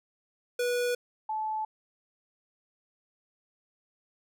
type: tone pair in turn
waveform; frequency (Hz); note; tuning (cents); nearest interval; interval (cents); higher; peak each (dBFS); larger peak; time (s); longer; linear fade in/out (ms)
square / sine; 488 / 867.5; B4 / A5; -21 / -25; minor seventh; 996; second; -27 / -29; first; 0.59-0.95 / 1.29-1.65; neither; 5
effects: none